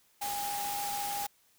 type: tone in noise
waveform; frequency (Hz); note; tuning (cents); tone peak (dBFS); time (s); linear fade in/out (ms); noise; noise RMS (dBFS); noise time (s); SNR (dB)
sine; 814; G#5; -35; -34; 0.21-1.27; 10; white; -38; 0.21-1.27; +1
effects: white hiss -67 dBFS RMS until 1.58 s